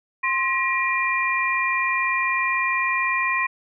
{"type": "tone cluster", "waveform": "sine", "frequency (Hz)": [1051, 1907, 2399], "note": ["C6", "A#6", "D7"], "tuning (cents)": [7, 39, 36], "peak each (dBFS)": -24, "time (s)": [0.23, 3.47], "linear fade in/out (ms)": 10, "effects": []}